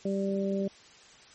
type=harmonic tone; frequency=196 Hz; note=G3; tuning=in tune; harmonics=1 / 2 / 3; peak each=-29 / -32 / -34 dBFS; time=0.05-0.68 s; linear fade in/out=5 ms; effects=white hiss -54 dBFS RMS until 1.34 s + MP3 32 kbps